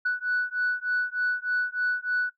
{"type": "beating tone pair", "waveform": "sine", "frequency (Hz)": [1480, 1483.3], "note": ["F#6", "F#6"], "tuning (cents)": [0, 4], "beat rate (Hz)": 3.3, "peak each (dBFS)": -26, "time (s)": [0.05, 2.3], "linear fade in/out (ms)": 10, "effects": ["noise-tail reverb RT60 0.1 s tail -17 dB re dry", "tanh soft clip ceiling -19 dBFS"]}